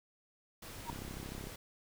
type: noise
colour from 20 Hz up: pink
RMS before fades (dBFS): -48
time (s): 0.62-1.56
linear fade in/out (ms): 5
type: tone with exponential growth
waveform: sine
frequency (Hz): 943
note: A#5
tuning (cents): +20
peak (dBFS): -34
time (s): 0.82-0.9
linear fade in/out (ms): 2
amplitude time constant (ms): 16
type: click train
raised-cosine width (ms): 3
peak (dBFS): -32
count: 20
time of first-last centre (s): 0.9-1.471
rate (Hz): 33.3
effects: none